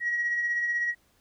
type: tone with tremolo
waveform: sine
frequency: 1906 Hz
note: A#6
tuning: 38 cents sharp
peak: -22 dBFS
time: 0-0.95 s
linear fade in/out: 50 ms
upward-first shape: triangle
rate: 16 Hz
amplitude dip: 45%
effects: tanh soft clip ceiling -20 dBFS + pink hiss -66 dBFS RMS until 1.2 s